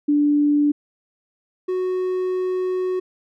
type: tone pair in turn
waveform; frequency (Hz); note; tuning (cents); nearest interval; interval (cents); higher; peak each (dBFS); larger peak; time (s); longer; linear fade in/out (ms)
sine / triangle; 292.7 / 368.8; D4 / F#4; -6 / -6; major third; 400; second; -14 / -18; first; 0.08-0.72 / 1.68-3; second; 10
effects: none